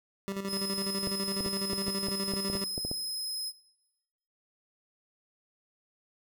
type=tone with tremolo; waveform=25% pulse; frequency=196 Hz; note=G3; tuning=in tune; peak=-28 dBFS; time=0.28-2.64 s; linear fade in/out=0 ms; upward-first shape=square; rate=12 Hz; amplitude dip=60%
type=tone; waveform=sawtooth; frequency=5110 Hz; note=D#8; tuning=45 cents sharp; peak=-30 dBFS; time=0.47-3.53 s; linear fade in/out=50 ms
type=clicks; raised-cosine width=2 ms; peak=-22 dBFS; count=12; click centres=1.073 / 1.407 / 1.462 / 1.732 / 1.882 / 2.085 / 2.337 / 2.5 / 2.553 / 2.779 / 2.85 / 2.914 s
effects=noise-tail reverb RT60 1.0 s tail -20 dB re dry